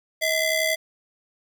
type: ring-modulated tone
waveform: sawtooth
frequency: 1345 Hz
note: E6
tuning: 34 cents sharp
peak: -14 dBFS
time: 0.21-0.76 s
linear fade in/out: 20 ms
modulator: 708 Hz
effects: none